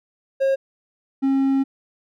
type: tone pair in turn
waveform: triangle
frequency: 540 / 270.5 Hz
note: C#5 / C#4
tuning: -45 / -42 cents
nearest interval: octave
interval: 1197 cents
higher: first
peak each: -14 dBFS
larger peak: neither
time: 0.4-0.56 / 1.22-1.64 s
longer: second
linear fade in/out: 20 ms
effects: none